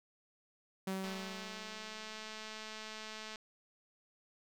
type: tone with exponential decay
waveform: sawtooth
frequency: 190.7 Hz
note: G3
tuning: 47 cents flat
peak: -31 dBFS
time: 0.87-2.53 s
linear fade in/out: 5 ms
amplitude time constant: 360 ms
type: click train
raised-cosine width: 0.2 ms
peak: -29 dBFS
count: 504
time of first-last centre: 1.04-3.358 s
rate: 217 Hz
effects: none